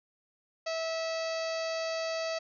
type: harmonic tone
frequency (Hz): 651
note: E5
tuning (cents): -22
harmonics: 1 / 2 / 3 / 4 / 5 / 6 / 7 / 8 / 9 / 10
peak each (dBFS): -32 / -42 / -43 / -43 / -50 / -48 / -42 / -49 / -51 / -52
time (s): 0.66-2.39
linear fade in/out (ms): 10
effects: none